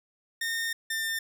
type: tone pair in turn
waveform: sawtooth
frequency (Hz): 1829 / 1800.7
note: A#6 / A6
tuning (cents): -33 / +40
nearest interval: unison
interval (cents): 27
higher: first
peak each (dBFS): -25 / -25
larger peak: neither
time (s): 0.41-0.73 / 0.9-1.19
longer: first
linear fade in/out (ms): 5
effects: none